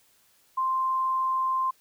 sine tone, 1046.5 Hz, C6, in tune, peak -23 dBFS, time 0.57-1.71 s, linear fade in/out 10 ms, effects white hiss -63 dBFS RMS until 1.8 s

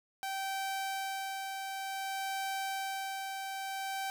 sawtooth tone with tremolo, 776 Hz, G5, 18 cents flat, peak -30 dBFS, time 0.23-4.1 s, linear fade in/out 0 ms, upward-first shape sine, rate 0.55 Hz, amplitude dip 35%, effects none

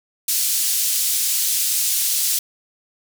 white band-pass noise, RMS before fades -20 dBFS, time 0.28-2.39 s, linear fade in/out 5 ms, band 4400 to 15000 Hz, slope 12 dB/octave, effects none

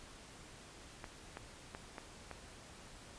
clicks, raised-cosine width 0.5 ms, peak -29 dBFS, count 5, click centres 1.042 / 1.371 / 1.749 / 1.982 / 2.313 s, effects pink hiss -55 dBFS RMS until 3.18 s + resampled to 22050 Hz

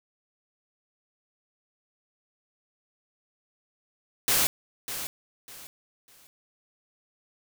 white noise with echo, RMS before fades -23 dBFS, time 4.28-4.47 s, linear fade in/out 0 ms, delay 600 ms, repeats 3, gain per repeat -11 dB, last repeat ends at 6.27 s, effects none

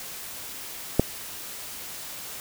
click, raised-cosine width 2 ms, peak -3 dBFS, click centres 0.996 s, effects white hiss -38 dBFS RMS until 2.4 s

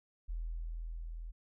sine tone with level ramp, 41.2 Hz, E1, in tune, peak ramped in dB -35 to -41 dBFS, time 0.28-1.32 s, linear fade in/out 20 ms, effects none

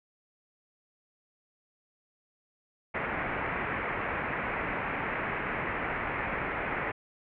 white low-pass noise, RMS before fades -33 dBFS, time 2.94-6.92 s, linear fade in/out 10 ms, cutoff 2300 Hz, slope 48 dB/octave, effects none

